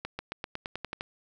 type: accelerating click train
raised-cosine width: 0.3 ms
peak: -18 dBFS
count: 10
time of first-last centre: 0.05-1.009 s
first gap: 140 ms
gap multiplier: 0.93
effects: none